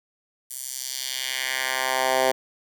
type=tone with high-pass filter sweep; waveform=10% pulse; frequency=130.7 Hz; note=C3; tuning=1 cent flat; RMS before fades=-26 dBFS; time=0.5-2.32 s; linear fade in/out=10 ms; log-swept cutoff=9400 to 520 Hz; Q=1.3; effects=none